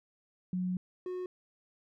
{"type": "tone pair in turn", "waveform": ["sine", "triangle"], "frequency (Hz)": [182.4, 364.8], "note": ["F#3", "F#4"], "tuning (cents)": [-24, -24], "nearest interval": "octave", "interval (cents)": 1200, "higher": "second", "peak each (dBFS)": [-30, -33], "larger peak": "first", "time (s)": [[0.53, 0.77], [1.06, 1.26]], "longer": "first", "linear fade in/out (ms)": 2, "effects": []}